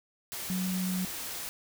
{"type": "tone in noise", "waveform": "sine", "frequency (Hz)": 184.8, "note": "F#3", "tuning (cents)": -2, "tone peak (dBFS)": -29, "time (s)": [0.5, 1.05], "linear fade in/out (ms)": 0, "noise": "white", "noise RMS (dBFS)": -38, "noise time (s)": [0.32, 1.49], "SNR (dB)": 6, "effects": []}